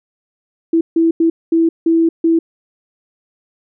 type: tone bursts at uneven times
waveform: sine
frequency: 329.6 Hz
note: E4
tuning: in tune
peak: -9 dBFS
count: 6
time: 0.73-0.81 / 0.96-1.11 / 1.2-1.3 / 1.52-1.69 / 1.86-2.09 / 2.24-2.39 s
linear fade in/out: 5 ms
effects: none